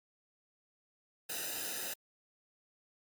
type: noise with comb filter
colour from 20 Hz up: white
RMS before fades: -39 dBFS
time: 1.29-1.94 s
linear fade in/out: 10 ms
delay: 0.9 ms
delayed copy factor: -0.9
effects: Opus 48 kbps